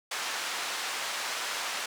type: band-pass noise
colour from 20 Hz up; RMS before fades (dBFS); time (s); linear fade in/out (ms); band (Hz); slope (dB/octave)
pink; -34; 0.11-1.86; 5; 920 to 7400; 12
effects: none